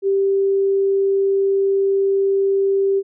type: tone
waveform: sine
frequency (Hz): 392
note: G4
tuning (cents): 0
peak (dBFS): -14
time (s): 0.02-3.03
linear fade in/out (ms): 50
effects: none